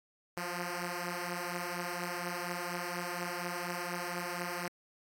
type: beating tone pair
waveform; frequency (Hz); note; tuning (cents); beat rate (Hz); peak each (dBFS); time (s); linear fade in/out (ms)
5% pulse; 174.61 / 178.81; F3 / F3; 0 / +41; 4.2; -26 / -29; 0.37-4.68; 2
effects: AAC 64 kbps